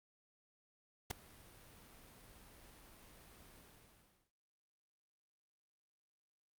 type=noise with ADSR envelope; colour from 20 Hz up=pink; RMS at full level=-36 dBFS; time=1.1-4.31 s; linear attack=11 ms; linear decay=4 ms; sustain=-24 dB; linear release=740 ms; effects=Opus 48 kbps